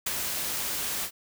white noise with ADSR envelope, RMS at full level -27 dBFS, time 0.06-1.11 s, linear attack 7 ms, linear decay 27 ms, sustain -4 dB, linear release 74 ms, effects none

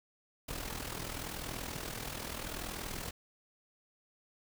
pink noise with amplitude modulation, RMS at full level -38 dBFS, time 0.48-3.11 s, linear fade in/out 10 ms, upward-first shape sine, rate 40.8 Hz, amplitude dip 65%, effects none

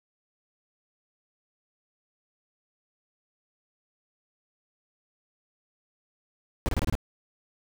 brown noise bursts, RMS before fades -25 dBFS, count 6, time 6.66-6.952 s, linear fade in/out 0 ms, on 27 ms, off 26 ms, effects none

